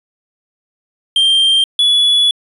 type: tone pair in turn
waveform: triangle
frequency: 3171 / 3411 Hz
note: G7 / G#7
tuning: +19 / +46 cents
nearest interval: minor second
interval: 127 cents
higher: second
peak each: -7 dBFS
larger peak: neither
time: 1.16-1.64 / 1.79-2.31 s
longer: second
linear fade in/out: 2 ms
effects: resampled to 32000 Hz